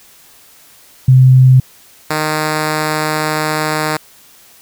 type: tone pair in turn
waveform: sine / 5% pulse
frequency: 129.4 / 154.31 Hz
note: C3 / D#3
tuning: -19 / -14 cents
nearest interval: minor third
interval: 305 cents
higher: second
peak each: -3 dBFS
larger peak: neither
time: 1.08-1.6 / 2.1-3.97 s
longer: second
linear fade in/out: 5 ms
effects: white hiss -44 dBFS RMS until 4.61 s